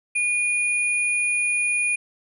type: tone pair together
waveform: sine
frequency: 2446 / 9627 Hz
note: D#7 / D9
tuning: -30 / +42 cents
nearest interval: 2 octaves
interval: 2372 cents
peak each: -20 / -28 dBFS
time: 0.15-1.96 s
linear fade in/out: 10 ms
effects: none